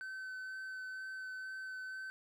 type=tone with vibrato; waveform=triangle; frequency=1527 Hz; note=G6; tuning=46 cents flat; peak=-40 dBFS; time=0.01-2.1 s; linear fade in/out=0 ms; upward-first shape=sine; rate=2.1 Hz; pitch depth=10 cents each way; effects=none